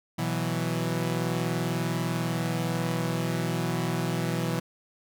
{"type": "chord", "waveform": "sawtooth", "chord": "B suspended fourth", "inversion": "none", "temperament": "equal", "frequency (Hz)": [123.47, 164.81, 185], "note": ["B2", "E3", "F#3"], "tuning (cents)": [0, 0, 0], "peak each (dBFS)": [-27, -25, -30], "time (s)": [0.18, 4.6], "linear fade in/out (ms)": 10, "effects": []}